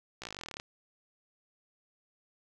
slowing click train, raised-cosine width 0.2 ms, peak -23 dBFS, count 18, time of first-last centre 0.22-0.599 s, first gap 16 ms, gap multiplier 1.04, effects none

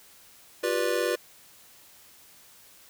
square chord, G dominant seventh, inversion third, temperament just, 352.8 / 392 / 490 / 588 Hz, F4 / G4 / B4 / D5, +18 / 0 / -14 / +2 cents, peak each -31 / -33 / -29 / -32 dBFS, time 0.63-1.16 s, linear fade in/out 10 ms, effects white hiss -54 dBFS RMS until 2.89 s

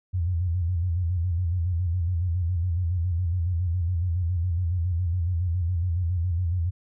sine tone with vibrato, 87.31 Hz, F2, in tune, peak -22 dBFS, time 0.13-6.71 s, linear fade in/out 20 ms, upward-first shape square, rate 7.2 Hz, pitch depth 83 cents each way, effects none

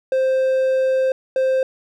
triangle tone bursts at uneven times, 524 Hz, C5, 2 cents sharp, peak -13 dBFS, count 2, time 0.12-1.12 / 1.36-1.63 s, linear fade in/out 2 ms, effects none

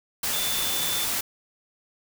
sine tone in noise, 3520 Hz, A7, in tune, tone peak -30 dBFS, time 0.33-1.05 s, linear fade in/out 5 ms, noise white, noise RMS -27 dBFS, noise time 0.23-1.21 s, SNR -6 dB, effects none

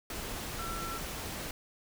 sine tone in noise, 1344 Hz, E6, 33 cents sharp, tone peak -39 dBFS, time 0.59-0.98 s, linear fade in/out 2 ms, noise pink, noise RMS -39 dBFS, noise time 0.1-1.51 s, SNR -3 dB, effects none

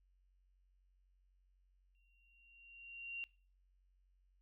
sine tone with exponential growth, 2762 Hz, F7, 20 cents flat, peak -40 dBFS, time 1.95-3.24 s, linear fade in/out 0 ms, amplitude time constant 280 ms, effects noise-tail reverb RT60 0.4 s tail -21 dB re dry + added 46 Hz sine -70 dBFS peak until 4.41 s

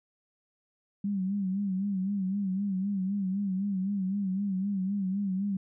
sine tone with vibrato, 194.6 Hz, G3, 12 cents flat, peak -27 dBFS, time 1.04-5.57 s, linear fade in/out 5 ms, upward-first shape sine, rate 3.9 Hz, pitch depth 86 cents each way, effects none

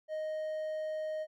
triangle tone, 622.3 Hz, D#5, in tune, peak -32 dBFS, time 0.08-1.27 s, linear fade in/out 50 ms, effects none

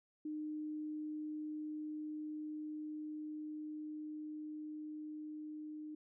sine tone with level ramp, 305.1 Hz, D#4, 34 cents flat, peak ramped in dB -39 to -44 dBFS, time 0.25-5.95 s, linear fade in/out 5 ms, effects none

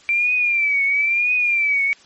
sine tone with vibrato, 2349 Hz, D7, in tune, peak -15 dBFS, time 0.09-1.93 s, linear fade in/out 0 ms, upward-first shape triangle, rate 1 Hz, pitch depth 110 cents each way, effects white hiss -49 dBFS RMS until 2.05 s + MP3 32 kbps

